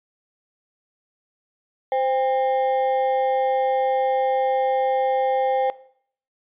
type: ring-modulated tone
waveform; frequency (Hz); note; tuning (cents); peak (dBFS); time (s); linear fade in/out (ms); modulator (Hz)
triangle; 660; E5; +2; -14; 1.92-5.7; 0; 139
effects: noise-tail reverb RT60 0.6 s tail -18 dB re dry + resampled to 8000 Hz